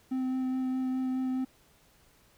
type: tone with vibrato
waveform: triangle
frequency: 258.7 Hz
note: C4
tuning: 19 cents flat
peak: -26 dBFS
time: 0.11-1.45 s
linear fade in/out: 10 ms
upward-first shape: sine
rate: 4.8 Hz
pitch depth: 10 cents each way
effects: pink hiss -63 dBFS RMS until 2.37 s